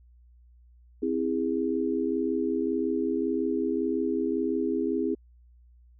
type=chord; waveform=sine; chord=C augmented; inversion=none; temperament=just; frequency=261.6 / 327 / 408.8 Hz; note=C4 / E4 / G#4; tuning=0 / -14 / -27 cents; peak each=-29 dBFS; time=1.02-5.15 s; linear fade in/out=10 ms; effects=added 60 Hz sine -53 dBFS peak until 5.99 s